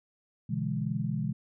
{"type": "chord", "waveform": "sine", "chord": "E dominant seventh", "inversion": "second", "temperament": "equal with one note detuned", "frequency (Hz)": [123.47, 146.83, 168.08, 207.7], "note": ["B2", "D3", "E3", "G#3"], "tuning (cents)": [0, 0, 34, 0], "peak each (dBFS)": -34, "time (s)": [0.49, 1.33], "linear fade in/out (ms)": 10, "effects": []}